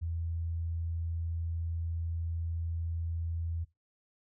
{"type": "tone", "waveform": "sine", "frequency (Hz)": 83.2, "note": "E2", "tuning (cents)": 17, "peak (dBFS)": -32, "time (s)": [0.01, 3.65], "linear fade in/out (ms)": 20, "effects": ["noise-tail reverb RT60 0.2 s tail -18 dB re dry"]}